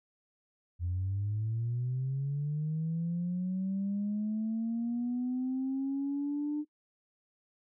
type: linear sweep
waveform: sine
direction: up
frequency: 85.3 to 300.8 Hz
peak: -29 dBFS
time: 0.79-6.65 s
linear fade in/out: 50 ms
effects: noise-tail reverb RT60 0.1 s tail -24 dB re dry + tanh soft clip ceiling -26 dBFS